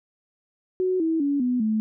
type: tone with pitch steps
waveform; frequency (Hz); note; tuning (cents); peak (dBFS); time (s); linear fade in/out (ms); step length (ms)
sine; 370 / 324 / 283.7 / 248.4 / 217.5; F#4 / E4 / C#4 / B3 / A3; 0 / -30 / +40 / +10 / -20; -20; 0.8-1.8; 0; 200
effects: none